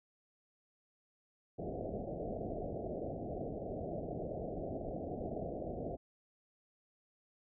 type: low-pass noise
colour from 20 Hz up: white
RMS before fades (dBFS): -41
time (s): 1.58-5.97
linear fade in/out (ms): 20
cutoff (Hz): 720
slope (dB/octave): 96
effects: none